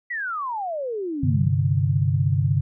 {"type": "exponential sweep", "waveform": "sine", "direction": "down", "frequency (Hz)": [2000, 164.81], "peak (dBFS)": -25, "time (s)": [0.1, 1.5], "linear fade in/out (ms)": 10}
{"type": "chord", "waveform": "sine", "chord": "G suspended fourth", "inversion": "none", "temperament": "just", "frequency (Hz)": [98, 130.67, 147], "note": ["G2", "C3", "D3"], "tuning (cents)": [0, -2, 2], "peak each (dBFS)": -22, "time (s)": [1.23, 2.61], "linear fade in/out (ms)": 5}
{"effects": []}